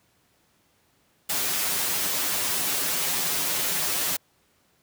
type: noise with comb filter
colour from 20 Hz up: white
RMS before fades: -26 dBFS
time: 1.29-4.17 s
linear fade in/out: 10 ms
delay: 8.9 ms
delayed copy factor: -0.85
effects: pink hiss -65 dBFS RMS until 4.82 s + high-pass 80 Hz 12 dB/octave